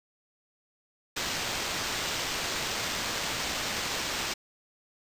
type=noise with sample-and-hold; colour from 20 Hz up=blue; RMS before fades=-32 dBFS; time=1.16-4.34 s; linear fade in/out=10 ms; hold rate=11025 Hz; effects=resampled to 32000 Hz